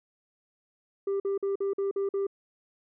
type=tone bursts; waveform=sine; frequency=394.9 Hz; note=G4; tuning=13 cents sharp; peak=-23 dBFS; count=7; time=1.07-2.268 s; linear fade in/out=5 ms; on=130 ms; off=48 ms; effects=tanh soft clip ceiling -25 dBFS